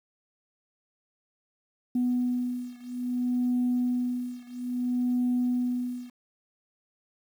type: beating tone pair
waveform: sine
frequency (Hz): 246.9 / 247.5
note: B3 / B3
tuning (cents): 0 / +4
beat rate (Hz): 0.6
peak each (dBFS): -27 / -28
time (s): 1.95-6.1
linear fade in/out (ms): 5
effects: tanh soft clip ceiling -19 dBFS + 9-bit